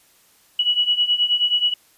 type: beating tone pair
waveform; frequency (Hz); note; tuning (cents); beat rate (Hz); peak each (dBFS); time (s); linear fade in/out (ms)
sine; 2926 / 2935.4; F#7 / F#7; -20 / -14; 9.4; -21 / -18; 0.59-1.74; 5
effects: white hiss -56 dBFS RMS until 1.97 s + resampled to 32000 Hz